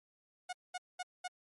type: tone bursts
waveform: sawtooth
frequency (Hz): 727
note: F#5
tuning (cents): -31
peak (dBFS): -34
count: 4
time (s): 0.49-1.28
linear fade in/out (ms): 10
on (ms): 40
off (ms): 210
effects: MP3 48 kbps